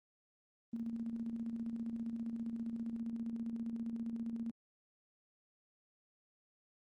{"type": "tone with tremolo", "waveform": "sine", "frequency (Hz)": 230, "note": "A#3", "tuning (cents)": -23, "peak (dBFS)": -36, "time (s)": [0.73, 4.51], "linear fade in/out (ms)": 5, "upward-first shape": "square", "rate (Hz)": 15, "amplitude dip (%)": 45, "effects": ["Opus 24 kbps"]}